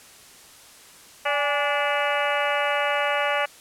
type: harmonic tone with a mistuned harmonic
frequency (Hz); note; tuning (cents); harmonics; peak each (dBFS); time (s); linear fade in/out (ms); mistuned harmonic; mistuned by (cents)
290; D4; -22; 2 / 3 / 4 / 5 / 6 / 7 / 8 / 9 / 10; -26 / -28 / -29 / -30 / -31 / -31 / -32 / -33 / -33; 1.25-3.46; 10; 3; -73
effects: white hiss -48 dBFS RMS until 3.6 s + low-pass 11000 Hz 12 dB/octave